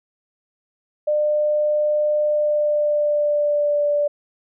sine tone with pitch glide, 600 to 584.9 Hz, D5 to D5, +37 to -7 cents, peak -16 dBFS, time 1.07-4.08 s, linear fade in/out 10 ms, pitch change -44 cents, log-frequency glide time 2.21-3.87 s, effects none

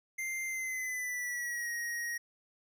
square tone with pitch glide, 2093 to 1886.3 Hz, C7 to A#6, 0 to +20 cents, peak -35 dBFS, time 0.18-2.18 s, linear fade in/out 10 ms, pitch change -180 cents, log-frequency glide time 0.45-1.71 s, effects none

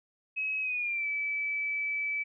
sine tone with pitch glide, 2556 to 2304 Hz, D#7 to D7, +46 to -34 cents, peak -29 dBFS, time 0.36-2.24 s, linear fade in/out 20 ms, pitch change -180 cents, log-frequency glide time 0.61-1.07 s, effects none

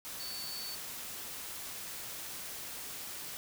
sine tone in noise, 4488 Hz, C#8, 21 cents sharp, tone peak -41 dBFS, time 0.2-0.75 s, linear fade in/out 0 ms, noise white, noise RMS -43 dBFS, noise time 0.05-3.37 s, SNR -1 dB, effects none

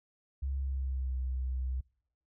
sine tone with pitch glide, 67.9 to 64.09 Hz, C#2 to C2, -35 to -35 cents, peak -31 dBFS, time 0.42-1.81 s, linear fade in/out 10 ms, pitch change -100 cents, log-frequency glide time 0.57-1.18 s, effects noise-tail reverb RT60 0.7 s tail -26 dB re dry

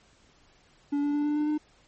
triangle tone with pitch steps, 287 / 290 / 293 / 296.1 / 299.2 / 302.3 Hz, D4 / D4 / D4 / D4 / D4 / D#4, -40 / -22 / -4 / +14 / +32 / -50 cents, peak -22 dBFS, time 0.92-1.58 s, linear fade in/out 10 ms, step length 110 ms, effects pink hiss -61 dBFS RMS until 1.87 s + MP3 32 kbps

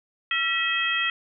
harmonic tone with a mistuned harmonic, 644 Hz, E5, 41 cents flat, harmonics 2 / 3 / 4 / 5, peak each -30 / -26 / -27 / -28 dBFS, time 0.31-1.1 s, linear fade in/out 2 ms, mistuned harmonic 2, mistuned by +84 cents, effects none

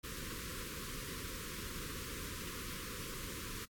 pink band-stop noise, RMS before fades -44 dBFS, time 0.03-3.66 s, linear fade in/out 20 ms, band 530 to 1000 Hz, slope 96 dB/octave, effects AAC 64 kbps

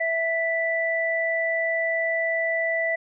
sine tone pair together, 659.3 / 1975.7 Hz, E5 / B6, 0 / 0 cents, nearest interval octave + perfect fifth, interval 1900 cents, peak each -25 / -24 dBFS, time 0-2.96 s, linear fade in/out 10 ms, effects none

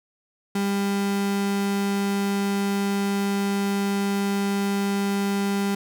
35% pulse tone, 199.3 Hz, G3, 29 cents sharp, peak -20 dBFS, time 0.55-5.75 s, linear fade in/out 5 ms, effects none

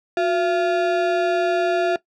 square ring-modulated tone, 520 Hz, C5, 11 cents flat, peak -15 dBFS, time 0.17-1.96 s, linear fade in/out 2 ms, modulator 158 Hz, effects noise-tail reverb RT60 0.1 s tail -18 dB re dry + low-pass 3000 Hz 12 dB/octave

